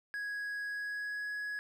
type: tone with pitch glide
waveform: triangle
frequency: 1661.2 to 1676.6 Hz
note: G#6 to G#6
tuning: 0 to +16 cents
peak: -34 dBFS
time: 0.14-1.59 s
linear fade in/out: 0 ms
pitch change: +16 cents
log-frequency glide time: 0.66-1.31 s
effects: none